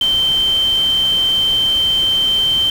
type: tone in noise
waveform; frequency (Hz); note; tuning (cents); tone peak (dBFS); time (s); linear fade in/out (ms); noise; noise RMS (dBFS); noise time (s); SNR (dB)
sine; 3116; G7; -11; -12; 0.01-2.7; 2; pink; -30; 0.01-2.7; +15
effects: none